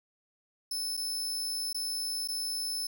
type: tone with dropouts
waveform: sawtooth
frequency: 5260 Hz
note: E8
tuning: 5 cents flat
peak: -29 dBFS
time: 0.71-2.87 s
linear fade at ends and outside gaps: 5 ms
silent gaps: 0.969-0.974 / 1.73-1.745 / 2.276-2.285 s
effects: none